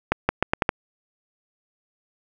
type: accelerating click train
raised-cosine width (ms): 0.5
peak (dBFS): -3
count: 6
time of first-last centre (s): 0.12-0.691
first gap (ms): 170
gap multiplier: 0.8
effects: none